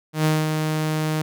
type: tone with ADSR envelope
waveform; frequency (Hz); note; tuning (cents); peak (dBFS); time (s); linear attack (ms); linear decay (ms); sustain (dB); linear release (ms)
sawtooth; 155.5; D#3; -1; -12; 0.13-1.22; 120; 210; -5; 3
effects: none